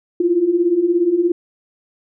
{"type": "beating tone pair", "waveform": "sine", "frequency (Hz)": [333.4, 350.4], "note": ["E4", "F4"], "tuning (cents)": [20, 6], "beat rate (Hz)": 17, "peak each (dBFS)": [-19, -14], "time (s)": [0.2, 1.32], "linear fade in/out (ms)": 5, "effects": []}